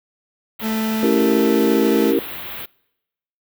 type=band-stop noise; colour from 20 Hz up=white; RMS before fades=-31 dBFS; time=0.59-2.66 s; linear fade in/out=10 ms; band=3800 to 13000 Hz; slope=48 dB/octave
type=tone with pitch glide; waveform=40% pulse; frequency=220 to 218.4 Hz; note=A3 to A3; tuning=0 to -13 cents; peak=-19 dBFS; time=0.61-2.14 s; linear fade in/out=50 ms; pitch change=-13 cents; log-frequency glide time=1.29-1.85 s
type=chord; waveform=sine; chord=C# diminished seventh; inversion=none; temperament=equal; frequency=277.2 / 329.6 / 392 / 466.2 Hz; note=C#4 / E4 / G4 / Bb4; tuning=0 / 0 / 0 / 0 cents; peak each=-20 dBFS; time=1.03-2.19 s; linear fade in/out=2 ms
effects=noise-tail reverb RT60 0.9 s tail -25 dB re dry